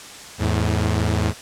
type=tone pair together; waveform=sawtooth; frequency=82.41 / 107.42 Hz; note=E2 / A2; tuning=0 / -41 cents; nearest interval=perfect fourth; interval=459 cents; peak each=-17 dBFS; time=0.38-1.34 s; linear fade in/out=50 ms; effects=white hiss -38 dBFS RMS until 1.41 s + low-pass 8000 Hz 12 dB/octave